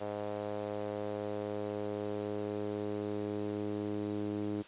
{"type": "tone with band-pass filter sweep", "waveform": "sawtooth", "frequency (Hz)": 103.83, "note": "G#2", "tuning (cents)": 0, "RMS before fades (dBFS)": -37, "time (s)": [0, 4.63], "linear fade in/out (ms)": 20, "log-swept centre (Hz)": [580, 330], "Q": 2.5, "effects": ["white hiss -53 dBFS RMS until 4.67 s", "resampled to 8000 Hz"]}